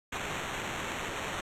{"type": "noise with sample-and-hold", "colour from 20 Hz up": "white", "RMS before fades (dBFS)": -36, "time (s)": [0.12, 1.41], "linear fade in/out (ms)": 5, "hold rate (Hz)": 4900, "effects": ["low-pass 9000 Hz 12 dB/octave"]}